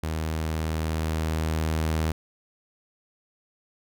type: tone with level ramp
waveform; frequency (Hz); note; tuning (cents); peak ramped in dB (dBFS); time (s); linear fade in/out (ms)
sawtooth; 79.3; D#2; +33; -23 to -19; 0.03-2.12; 5
effects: none